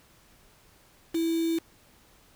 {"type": "tone with quantisation", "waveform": "sine", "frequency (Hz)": 329.6, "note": "E4", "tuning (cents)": 0, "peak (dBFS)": -24, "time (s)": [1.14, 1.59], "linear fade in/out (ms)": 10, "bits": 6, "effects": ["pink hiss -59 dBFS RMS until 2.35 s"]}